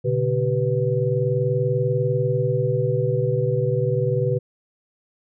sine tone cluster, 122.4 / 142.7 / 385.3 / 493.4 Hz, B2 / D3 / G4 / B4, -15 / -49 / -30 / -2 cents, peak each -23 / -24 / -26 / -23 dBFS, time 0.04-4.39 s, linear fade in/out 20 ms, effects none

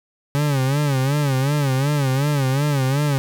40% pulse tone with vibrato, 139.2 Hz, C#3, 8 cents sharp, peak -16 dBFS, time 0.35-3.18 s, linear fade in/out 0 ms, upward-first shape sine, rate 2.7 Hz, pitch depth 120 cents each way, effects none

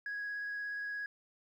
sine tone with vibrato, 1661.2 Hz, G#6, in tune, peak -35 dBFS, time 0.06-1.06 s, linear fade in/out 2 ms, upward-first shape triangle, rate 17 Hz, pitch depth 10 cents each way, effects tanh soft clip ceiling -34 dBFS + 12-bit

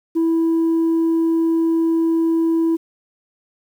sine tone, 328.7 Hz, E4, 5 cents flat, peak -12 dBFS, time 0.15-2.77 s, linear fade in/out 20 ms, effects tanh soft clip ceiling -13 dBFS + 8-bit

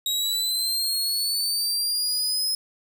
sawtooth linear sweep, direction up, 3800 to 5130 Hz, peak -20 dBFS, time 0.06-2.55 s, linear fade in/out 2 ms, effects 10-bit

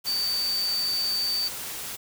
sine tone in noise, 4591 Hz, D8, 40 cents flat, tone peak -24 dBFS, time 0.06-1.49 s, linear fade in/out 20 ms, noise white, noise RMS -35 dBFS, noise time 0.04-1.97 s, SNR +8 dB, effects none

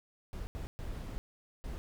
brown noise bursts at uneven times, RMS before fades -40 dBFS, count 4, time 0.33-0.47 / 0.55-0.67 / 0.79-1.18 / 1.64-1.78 s, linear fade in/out 0 ms, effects none

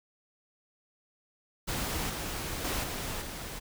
pink noise with level steps, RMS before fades -33 / -36 / -32 / -36 / -40 dBFS, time 1.67-3.6 s, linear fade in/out 20 ms, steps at 2.09 / 2.64 / 2.83 / 3.21 s, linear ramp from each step 10 ms, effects none

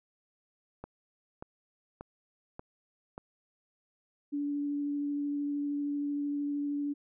click train, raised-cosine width 1 ms, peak -27 dBFS, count 5, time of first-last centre 0.84-3.179 s, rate 1.71 Hz
sine tone with vibrato, 288.1 Hz, D4, 33 cents flat, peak -30 dBFS, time 4.32-6.94 s, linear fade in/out 20 ms, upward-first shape triangle, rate 13 Hz, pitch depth 10 cents each way
effects none

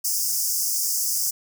pink high-pass noise, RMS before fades -24 dBFS, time 0.04-1.31 s, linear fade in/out 10 ms, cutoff 5000 Hz, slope 96 dB/octave, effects none

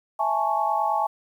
sine chord, A major seventh, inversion second, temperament equal, 659.3 / 830.6 / 880 / 1108.7 Hz, E5 / G#5 / A5 / C#6, 0 / 0 / 0 / 0 cents, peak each -29 / -24 / -26 / -28 dBFS, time 0.19-1.07 s, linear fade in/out 10 ms, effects 9-bit

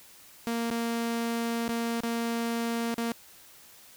sawtooth tone with dropouts, 232.2 Hz, A#3, 7 cents flat, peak -24 dBFS, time 0.47-3.12 s, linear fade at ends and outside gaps 0 ms, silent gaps 0.702-0.711 / 1.681-1.691 / 2.005-2.035 / 2.943-2.98 s, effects white hiss -53 dBFS RMS until 3.96 s

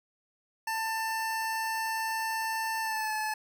25% pulse tone with pitch glide, 891 to 862.6 Hz, A5 to A5, +22 to -35 cents, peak -26 dBFS, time 0.67-3.34 s, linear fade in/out 5 ms, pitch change -57 cents, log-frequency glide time 2.81-3.12 s, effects none

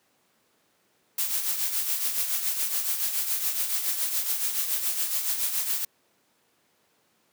blue noise with tremolo, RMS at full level -25 dBFS, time 1.18-5.85 s, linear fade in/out 5 ms, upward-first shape triangle, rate 7.1 Hz, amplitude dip 60%, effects pink hiss -67 dBFS RMS until 7.32 s + high-pass 200 Hz 12 dB/octave

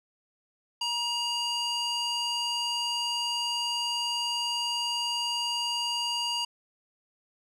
square tone with band-pass filter, 950 Hz, A#5, 33 cents sharp, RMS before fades -30 dBFS, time 0.81-6.45 s, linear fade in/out 5 ms, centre 3900 Hz, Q 1.7, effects resampled to 32000 Hz

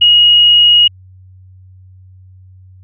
sine tone, 2886 Hz, F#7, 44 cents flat, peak -4 dBFS, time 0.01-0.88 s, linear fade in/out 10 ms, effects added 93 Hz sine -37 dBFS peak until 2.83 s

